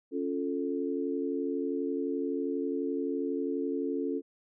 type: chord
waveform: sine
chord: Db augmented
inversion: none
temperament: equal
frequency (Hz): 277.2 / 349.2 / 440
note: Db4 / F4 / A4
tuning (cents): 0 / 0 / 0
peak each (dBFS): -32 / -35 / -34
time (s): 0.11-4.22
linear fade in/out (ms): 50
effects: none